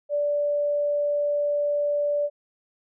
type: tone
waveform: sine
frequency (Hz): 583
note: D5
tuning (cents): -13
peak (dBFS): -21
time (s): 0.09-2.3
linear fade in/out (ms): 50
effects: none